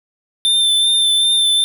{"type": "tone with vibrato", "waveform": "square", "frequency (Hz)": 3565, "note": "A7", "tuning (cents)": 22, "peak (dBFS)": -12, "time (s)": [0.45, 1.64], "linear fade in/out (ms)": 0, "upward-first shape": "sine", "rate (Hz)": 2.6, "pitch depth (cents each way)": 21, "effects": []}